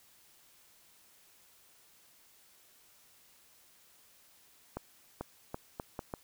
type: accelerating click train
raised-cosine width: 1 ms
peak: -23 dBFS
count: 6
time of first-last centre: 4.77-6.138 s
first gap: 440 ms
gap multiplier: 0.76
effects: white hiss -63 dBFS RMS until 6.23 s